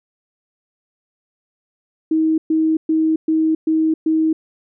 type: tone bursts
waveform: sine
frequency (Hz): 317.5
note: D#4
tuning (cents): +35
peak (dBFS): -13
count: 6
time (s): 2.11-4.33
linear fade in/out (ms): 5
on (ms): 270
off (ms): 120
effects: none